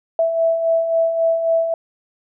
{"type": "beating tone pair", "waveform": "sine", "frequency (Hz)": [656, 659.7], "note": ["E5", "E5"], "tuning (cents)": [-9, 1], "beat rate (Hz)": 3.7, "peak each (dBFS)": [-24, -15], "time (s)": [0.19, 1.74], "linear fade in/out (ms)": 2, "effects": []}